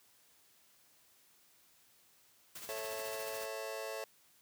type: noise with tremolo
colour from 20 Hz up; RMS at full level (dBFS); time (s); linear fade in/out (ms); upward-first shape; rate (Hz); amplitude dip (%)
white; -46; 2.55-3.46; 5; sine; 14; 50
type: chord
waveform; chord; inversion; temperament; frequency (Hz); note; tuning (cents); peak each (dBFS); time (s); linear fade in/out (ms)
sawtooth; A major; none; just; 440 / 550 / 660; A4 / C#5 / E5; 0 / -14 / +2; -40; 2.69-4.04; 0
effects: white hiss -67 dBFS RMS until 4.41 s + high-pass 60 Hz 12 dB/octave